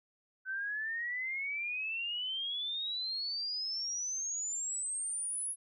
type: exponential sweep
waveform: sine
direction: up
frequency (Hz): 1517 to 10640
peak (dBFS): -34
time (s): 0.45-5.56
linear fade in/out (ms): 50
effects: none